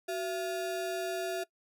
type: ring-modulated tone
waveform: square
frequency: 523.3 Hz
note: C5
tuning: in tune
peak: -30 dBFS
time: 0.08-1.44 s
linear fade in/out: 10 ms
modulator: 150 Hz
effects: noise-tail reverb RT60 0.1 s tail -21 dB re dry